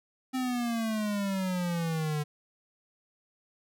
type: exponential sweep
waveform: square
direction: down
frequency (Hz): 261.6 to 147.5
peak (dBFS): -29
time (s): 0.33-2.24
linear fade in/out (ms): 20
effects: none